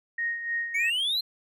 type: tone with tremolo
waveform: sine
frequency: 1864.7 Hz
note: A#6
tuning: in tune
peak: -25 dBFS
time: 0.18-0.9 s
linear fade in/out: 5 ms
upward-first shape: sine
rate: 3.3 Hz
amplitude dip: 60%
type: exponential sweep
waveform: triangle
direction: up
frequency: 2182 to 4186 Hz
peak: -23 dBFS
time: 0.74-1.21 s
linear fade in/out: 10 ms
effects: none